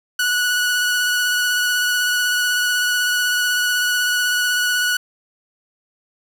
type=tone with vibrato; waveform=sawtooth; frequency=1471 Hz; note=F#6; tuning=11 cents flat; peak=-13 dBFS; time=0.19-4.97 s; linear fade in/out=5 ms; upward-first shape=sine; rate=16 Hz; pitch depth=15 cents each way; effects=7-bit